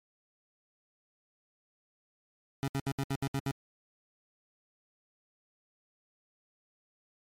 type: tone bursts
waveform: 25% pulse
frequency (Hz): 137.2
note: C#3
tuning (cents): -17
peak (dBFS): -26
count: 8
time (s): 2.63-3.513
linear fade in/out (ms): 0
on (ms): 50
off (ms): 69
effects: MP3 64 kbps